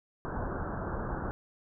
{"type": "low-pass noise", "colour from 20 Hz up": "pink", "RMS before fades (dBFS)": -35, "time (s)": [0.25, 1.31], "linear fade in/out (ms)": 0, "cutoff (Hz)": 1600, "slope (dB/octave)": 96, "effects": []}